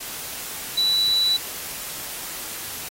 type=tone in noise; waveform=sine; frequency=3951 Hz; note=B7; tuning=in tune; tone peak=-17 dBFS; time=0.77-1.37 s; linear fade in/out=10 ms; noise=white; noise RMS=-33 dBFS; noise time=0-2.89 s; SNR=+13 dB; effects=AAC 48 kbps